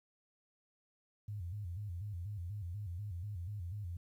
sine tone with vibrato, 95 Hz, F#2, 46 cents sharp, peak -39 dBFS, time 1.28-3.97 s, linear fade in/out 5 ms, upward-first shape square, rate 4.1 Hz, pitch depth 160 cents each way, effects 12-bit

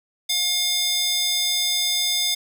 square tone with high-pass filter, 714 Hz, F5, 38 cents sharp, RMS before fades -22 dBFS, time 0.29-2.35 s, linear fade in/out 10 ms, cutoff 3900 Hz, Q 2, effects none

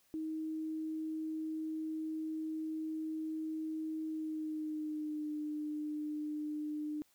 sine tone with pitch glide, 315.4 to 301.3 Hz, D#4 to D4, +24 to +44 cents, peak -36 dBFS, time 0.14-7.02 s, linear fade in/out 0 ms, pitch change -80 cents, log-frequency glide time 4.07-5.32 s, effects white hiss -71 dBFS RMS until 7.14 s

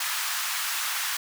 pink high-pass noise, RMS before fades -29 dBFS, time 0-1.17 s, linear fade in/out 5 ms, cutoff 1100 Hz, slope 24 dB/octave, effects none

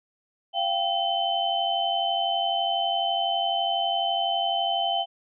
sine tone cluster, 688 / 780 / 3061 Hz, F5 / G5 / G7, -26 / -9 / -42 cents, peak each -27 dBFS, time 0.53-5.06 s, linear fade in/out 50 ms, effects none

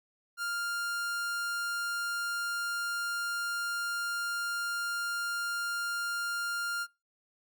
45% pulse tone, 1400 Hz, F6, 4 cents sharp, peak -32 dBFS, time 0.37-6.87 s, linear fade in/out 50 ms, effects noise-tail reverb RT60 0.3 s tail -25 dB re dry

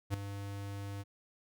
square tone with ADSR envelope, 100 Hz, G2, 35 cents sharp, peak -29 dBFS, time 0.1-1.04 s, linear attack 41 ms, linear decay 4 ms, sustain -11 dB, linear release 31 ms, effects none

